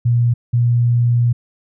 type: tone pair in turn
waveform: sine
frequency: 119.4 / 119.81 Hz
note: A#2 / A#2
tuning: +42 / +48 cents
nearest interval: unison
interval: 6 cents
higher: second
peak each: -11 dBFS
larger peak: neither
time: 0.05-0.34 / 0.53-1.33 s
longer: second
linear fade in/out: 10 ms
effects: none